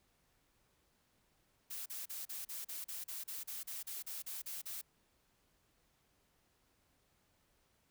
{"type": "noise bursts", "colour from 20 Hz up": "blue", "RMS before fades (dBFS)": -44, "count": 16, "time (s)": [1.7, 4.815], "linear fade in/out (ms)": 10, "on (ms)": 160, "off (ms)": 37, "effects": ["pink hiss -75 dBFS RMS until 7.9 s"]}